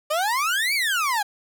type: exponential two-way sweep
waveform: 30% pulse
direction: up then down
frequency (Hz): 586 to 2349 to 790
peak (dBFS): -18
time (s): 0.1-1.23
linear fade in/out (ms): 10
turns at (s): 0.74
effects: none